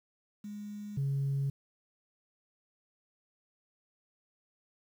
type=tone pair in turn; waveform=sine; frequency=207.2 / 138.29 Hz; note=G#3 / C#3; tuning=-4 / -4 cents; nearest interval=perfect fifth; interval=700 cents; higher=first; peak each=-39 / -27 dBFS; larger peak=second; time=0.44-0.97 / 0.97-1.5 s; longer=neither; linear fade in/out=5 ms; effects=tanh soft clip ceiling -26 dBFS + 10-bit